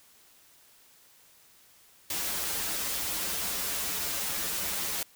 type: noise with comb filter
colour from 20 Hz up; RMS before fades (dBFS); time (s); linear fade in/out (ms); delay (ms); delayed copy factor
white; -32; 2.1-5.03; 2; 8; -0.9
effects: white hiss -59 dBFS RMS until 5.15 s